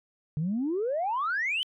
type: exponential sweep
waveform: sine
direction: up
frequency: 144.5 to 3136 Hz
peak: -25 dBFS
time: 0.37-1.63 s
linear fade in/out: 0 ms
effects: tanh soft clip ceiling -22 dBFS